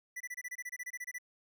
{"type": "tone bursts", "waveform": "square", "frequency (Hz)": 1975.5, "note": "B6", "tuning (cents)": 0, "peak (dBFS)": -39, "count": 15, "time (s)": [0.16, 1.185], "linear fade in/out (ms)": 10, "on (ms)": 45, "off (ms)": 25, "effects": []}